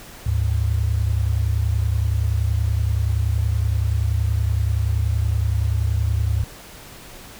sine tone pair together, 73.82 / 104.4 Hz, D2 / G#2, +9 / +10 cents, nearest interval tritone, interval 601 cents, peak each -20 dBFS, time 0.26-6.44 s, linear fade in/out 5 ms, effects pink hiss -41 dBFS RMS until 7.39 s

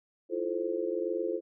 sine chord, F major seventh, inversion third, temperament just, 327.4 / 349.2 / 436.5 / 523.8 Hz, E4 / F4 / A4 / C5, -12 / 0 / -14 / +2 cents, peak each -38 / -33 / -34 / -35 dBFS, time 0.29-1.41 s, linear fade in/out 50 ms, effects none

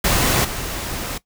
pink noise with level steps, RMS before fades -17 / -27 dBFS, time 0.04-1.18 s, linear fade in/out 5 ms, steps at 0.44 s, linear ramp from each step 10 ms, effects noise-tail reverb RT60 0.1 s tail -18 dB re dry

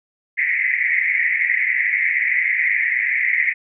pink band-pass noise, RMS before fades -19 dBFS, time 0.37-3.54 s, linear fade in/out 20 ms, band 1900 to 2200 Hz, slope 96 dB/octave, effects none

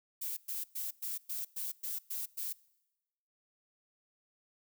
violet noise bursts, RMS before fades -38 dBFS, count 9, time 0.21-2.53 s, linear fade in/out 10 ms, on 160 ms, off 110 ms, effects noise-tail reverb RT60 1.0 s tail -23 dB re dry

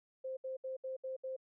sine tone bursts, 523.3 Hz, C5, in tune, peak -38 dBFS, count 6, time 0.24-1.365 s, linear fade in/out 10 ms, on 130 ms, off 69 ms, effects none

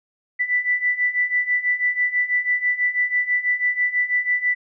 sine beating tone pair, 1975.5 / 1981.6 Hz, B6 / B6, 0 / +5 cents, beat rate 6.1 Hz, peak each -23 / -20 dBFS, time 0.39-4.55 s, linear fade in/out 20 ms, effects none

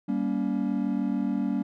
triangle chord, G diminished, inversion none, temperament just, 196 / 235.2 / 282.2 Hz, G3 / Bb3 / Db4, 0 / +16 / +31 cents, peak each -27 dBFS, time 0.08-1.63 s, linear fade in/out 10 ms, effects none

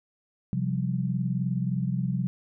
sine chord, C suspended fourth, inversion none, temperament equal with one note detuned, 130.81 / 174.61 / 193.75 Hz, C3 / F3 / G3, 0 / 0 / -20 cents, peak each -28 / -29 / -31 dBFS, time 0.53-2.27 s, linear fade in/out 0 ms, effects none

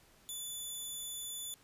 10% pulse tone, 3484 Hz, A7, 18 cents flat, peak -32 dBFS, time 0.29-1.54 s, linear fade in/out 0 ms, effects pink hiss -64 dBFS RMS until 1.63 s + resampled to 32000 Hz

